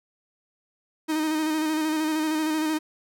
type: tone with vibrato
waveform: 45% pulse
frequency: 311.7 Hz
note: D#4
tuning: 3 cents sharp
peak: -23 dBFS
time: 1.08-2.79 s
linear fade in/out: 20 ms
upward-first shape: square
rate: 13 Hz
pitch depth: 26 cents each way
effects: none